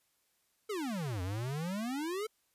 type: exponential two-way sweep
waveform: square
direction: down then up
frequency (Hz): 450 to 87.31 to 450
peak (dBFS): -35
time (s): 0.69-2.27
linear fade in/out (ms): 10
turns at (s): 1.22
effects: white hiss -75 dBFS RMS until 2.54 s + resampled to 32000 Hz